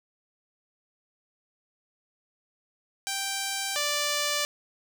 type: tone pair in turn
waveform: 5% pulse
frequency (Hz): 784 / 587.3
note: G5 / D5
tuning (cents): 0 / 0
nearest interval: perfect fourth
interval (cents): 500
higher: first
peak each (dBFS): -17 / -14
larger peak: second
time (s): 3.07-3.76 / 3.76-4.45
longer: neither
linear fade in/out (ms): 0
effects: none